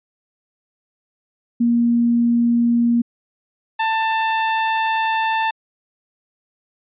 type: tone pair in turn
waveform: sine / sawtooth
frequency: 236.2 / 889.3 Hz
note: A#3 / A5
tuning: +23 / +18 cents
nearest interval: octave + major seventh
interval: 2295 cents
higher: second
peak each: -13 dBFS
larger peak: neither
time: 1.6-3.02 / 3.79-5.51 s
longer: second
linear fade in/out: 10 ms
effects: resampled to 8000 Hz